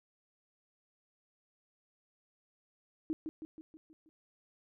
sine tone with echo, 315.3 Hz, D#4, 23 cents sharp, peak -31 dBFS, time 3.1-3.13 s, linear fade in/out 0 ms, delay 160 ms, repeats 6, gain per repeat -5 dB, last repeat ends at 4.09 s, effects none

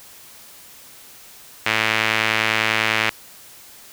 sawtooth tone with band-pass filter, 110 Hz, A2, in tune, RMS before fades -20 dBFS, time 1.66-3.1 s, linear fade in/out 5 ms, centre 2300 Hz, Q 1.9, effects white hiss -44 dBFS RMS until 3.92 s

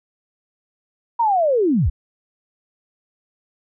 sine linear sweep, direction down, 960 to 43 Hz, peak -14 dBFS, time 1.19-1.9 s, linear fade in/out 10 ms, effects none

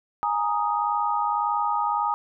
sine chord, Ab suspended second, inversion none, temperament equal, 830.6 / 932.3 / 1244.5 Hz, Ab5 / Bb5 / Eb6, 0 / 0 / 0 cents, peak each -26 dBFS, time 0.23-2.14 s, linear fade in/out 0 ms, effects none

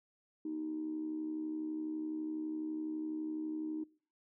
sine tone with amplitude modulation, 311.1 Hz, D#4, in tune, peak -33 dBFS, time 0.45-3.84 s, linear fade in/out 5 ms, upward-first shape sine, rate 72 Hz, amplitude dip 60%, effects noise-tail reverb RT60 0.4 s tail -22 dB re dry + tanh soft clip ceiling -29 dBFS

